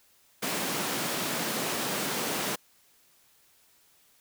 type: high-pass noise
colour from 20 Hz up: pink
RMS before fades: -31 dBFS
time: 0.42-2.56 s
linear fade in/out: 10 ms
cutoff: 170 Hz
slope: 24 dB/octave
effects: white hiss -63 dBFS RMS until 4.2 s